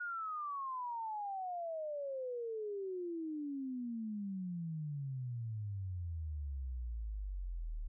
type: exponential sweep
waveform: sine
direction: down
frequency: 1455 to 36.71 Hz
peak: -38 dBFS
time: 0-7.88 s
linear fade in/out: 10 ms
effects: none